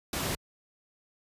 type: noise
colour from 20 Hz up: pink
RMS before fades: -31 dBFS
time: 0.13-0.35 s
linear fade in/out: 2 ms
effects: high-pass 60 Hz 12 dB/octave + resampled to 32000 Hz